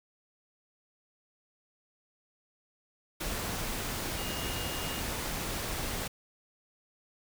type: tone in noise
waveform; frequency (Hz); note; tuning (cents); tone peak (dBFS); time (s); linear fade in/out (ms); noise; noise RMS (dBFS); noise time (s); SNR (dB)
sine; 2846; F7; +32; -42; 4.17-5.01; 10; pink; -35; 3.2-6.08; -10
effects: none